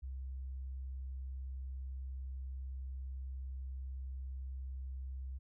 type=tone; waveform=sine; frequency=65.6 Hz; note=C2; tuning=5 cents sharp; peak=-40 dBFS; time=0.02-5.39 s; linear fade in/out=20 ms; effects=none